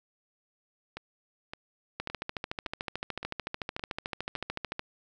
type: two click trains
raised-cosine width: 0.3 ms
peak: -22 / -17 dBFS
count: 7 / 39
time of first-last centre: 0.97-4.36 / 2-4.794 s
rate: 1.77 / 13.6 Hz
effects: none